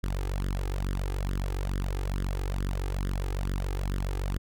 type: tone with flanger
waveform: sawtooth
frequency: 47.18 Hz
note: F#1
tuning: 34 cents sharp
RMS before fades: -30 dBFS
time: 0.03-4.38 s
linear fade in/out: 10 ms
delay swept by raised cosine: 0.58 to 2.48 ms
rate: 2.3 Hz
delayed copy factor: +0.8
effects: none